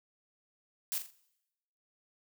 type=noise with echo; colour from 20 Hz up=blue; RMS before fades=-34 dBFS; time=0.92-0.98 s; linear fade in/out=0 ms; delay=41 ms; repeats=3; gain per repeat=-8 dB; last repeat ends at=1.103 s; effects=noise-tail reverb RT60 0.9 s tail -21 dB re dry